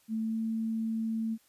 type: tone with pitch glide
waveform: sine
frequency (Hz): 221.5 to 223.6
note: A3 to A3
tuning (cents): +12 to +28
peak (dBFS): -29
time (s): 0.08-1.38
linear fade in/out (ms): 50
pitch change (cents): +16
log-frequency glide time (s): 0.2-0.39
effects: white hiss -66 dBFS RMS until 1.48 s + resampled to 32000 Hz